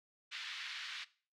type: band-pass noise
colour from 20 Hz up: white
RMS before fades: -45 dBFS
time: 0.31-1.05 s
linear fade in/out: 20 ms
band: 1400 to 4000 Hz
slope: 24 dB/octave
effects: noise-tail reverb RT60 0.4 s tail -18 dB re dry